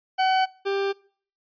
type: tone pair in turn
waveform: 40% pulse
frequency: 755 / 394.8 Hz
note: F#5 / G4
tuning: +35 / +12 cents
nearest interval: major seventh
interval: 1123 cents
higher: first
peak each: -18 / -22 dBFS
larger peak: first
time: 0.18-0.46 / 0.65-0.93 s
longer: neither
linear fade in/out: 20 ms
effects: noise-tail reverb RT60 0.5 s tail -24 dB re dry + resampled to 11025 Hz